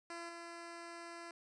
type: tone with level steps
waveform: 10% pulse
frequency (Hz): 339.6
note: F4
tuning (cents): -48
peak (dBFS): -36 / -39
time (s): 0.1-1.31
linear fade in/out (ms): 2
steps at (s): 0.29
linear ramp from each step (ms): 2
effects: resampled to 22050 Hz